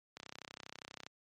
click train, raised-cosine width 0.2 ms, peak -28 dBFS, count 30, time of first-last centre 0.17-1.065 s, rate 32.4 Hz, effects high-pass 100 Hz 12 dB/octave + MP3 64 kbps

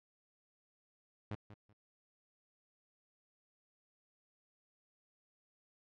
sawtooth tone with echo, 104.7 Hz, G#2, 15 cents sharp, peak -35 dBFS, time 1.31-1.35 s, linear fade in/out 0 ms, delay 190 ms, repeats 2, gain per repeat -13 dB, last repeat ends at 1.73 s, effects low-pass 3000 Hz 12 dB/octave

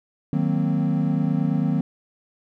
triangle chord, C half-diminished seventh, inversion first, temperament equal, 155.56 / 185 / 233.1 / 261.6 Hz, Eb3 / Gb3 / Bb3 / C4, 0 / 0 / 0 / 0 cents, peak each -21 / -23 / -24 / -24 dBFS, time 0.33-1.81 s, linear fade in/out 2 ms, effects none

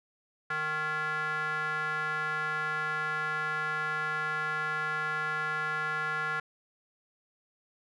square tone with band-pass filter, 154.4 Hz, D#3, 13 cents flat, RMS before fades -32 dBFS, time 0.5-6.4 s, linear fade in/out 5 ms, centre 1500 Hz, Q 5.7, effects none

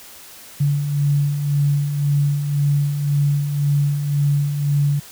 sine beating tone pair, 142.1 / 144 Hz, C#3 / D3, +43 / -34 cents, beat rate 1.9 Hz, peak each -25 / -16 dBFS, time 0.6-5 s, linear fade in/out 10 ms, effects white hiss -41 dBFS RMS until 5.11 s

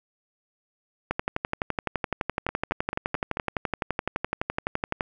two click trains, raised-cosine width 0.5 ms, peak -14 / -10 dBFS, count 5 / 47, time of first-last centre 2.49-3.371 / 1.11-5.008 s, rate 4.54 / 11.8 Hz, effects none

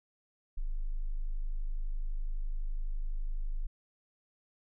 sine tone, 25.96 Hz, G#0, in tune, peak -30 dBFS, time 0.57-3.67 s, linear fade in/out 10 ms, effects none

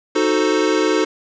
square chord, D# diminished seventh, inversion none, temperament equal, 311.1 / 370 / 440 / 523.3 Hz, D#4 / F#4 / A4 / C5, 0 / 0 / 0 / 0 cents, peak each -20 / -21 / -20 / -25 dBFS, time 0.15-1.05 s, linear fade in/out 10 ms, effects resampled to 16000 Hz + 7-bit

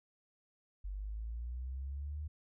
sine linear sweep, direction up, 46.91 to 76.6 Hz, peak -38 dBFS, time 0.84-2.28 s, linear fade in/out 10 ms, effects none

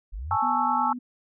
sine linear sweep, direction up, 38.46 to 103.83 Hz, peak -31 dBFS, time 0.12-0.37 s, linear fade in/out 20 ms
sine chord, A major seventh, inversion third, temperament equal, 830.6 / 880 / 1108.7 / 1318.5 Hz, G#5 / A5 / C#6 / E6, 0 / 0 / 0 / 0 cents, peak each -27 / -25 / -29 / -27 dBFS, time 0.31-0.93 s, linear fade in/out 2 ms
sine tone, 246.9 Hz, B3, in tune, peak -32 dBFS, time 0.42-0.99 s, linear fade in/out 10 ms
effects none

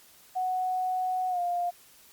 sine tone with pitch glide, 740 to 703.7 Hz, F#5 to F5, 0 to +13 cents, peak -26 dBFS, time 0.35-1.71 s, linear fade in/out 20 ms, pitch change -87 cents, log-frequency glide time 1.29-1.4 s, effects white hiss -56 dBFS RMS until 2.12 s + Opus 48 kbps

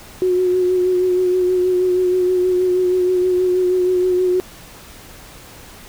sine tone with vibrato, 364.8 Hz, F#4, 24 cents flat, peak -13 dBFS, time 0.22-4.4 s, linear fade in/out 0 ms, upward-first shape sine, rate 6.3 Hz, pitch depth 25 cents each way, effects pink hiss -40 dBFS RMS until 5.88 s

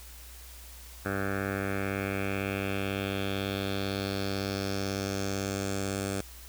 10% pulse tone with low-pass filter sweep, 98 Hz, G2, in tune, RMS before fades -32 dBFS, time 1.05-6.21 s, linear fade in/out 5 ms, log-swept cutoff 1600 to 8700 Hz, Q 3, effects added 60 Hz sine -47 dBFS peak until 6.48 s + white hiss -50 dBFS RMS until 6.48 s

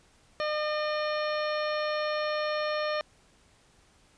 harmonic tone, 606 Hz, D#5, 46 cents flat, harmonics 1 / 2 / 3 / 4 / 5 / 6 / 7 / 9, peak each -29 / -34 / -37 / -41 / -44 / -45 / -42 / -47 dBFS, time 0.4-3.01 s, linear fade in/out 0 ms, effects pink hiss -62 dBFS RMS until 4.17 s + resampled to 22050 Hz

